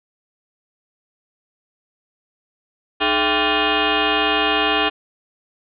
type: tone with frequency modulation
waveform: sine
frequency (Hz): 1033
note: C6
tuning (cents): -22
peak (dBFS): -15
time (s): 3-4.9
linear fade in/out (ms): 20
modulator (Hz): 364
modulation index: 6.2
effects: none